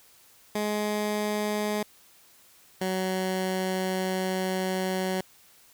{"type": "tone pair in turn", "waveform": "15% pulse", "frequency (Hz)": [210, 187.09], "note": ["G#3", "F#3"], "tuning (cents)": [19, 19], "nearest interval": "major second", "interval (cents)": 200, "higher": "first", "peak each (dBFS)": -20, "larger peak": "neither", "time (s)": [[0.55, 1.83], [2.81, 5.21]], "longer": "second", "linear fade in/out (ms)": 5, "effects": ["white hiss -57 dBFS RMS until 5.73 s"]}